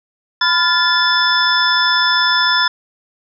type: tone cluster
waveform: sine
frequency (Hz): 1003 / 1404 / 1737 / 3486 / 5250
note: B5 / F6 / A6 / A7 / E8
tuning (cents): +26 / +9 / -23 / -17 / -8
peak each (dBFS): -18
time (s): 0.41-2.68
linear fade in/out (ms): 5
effects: none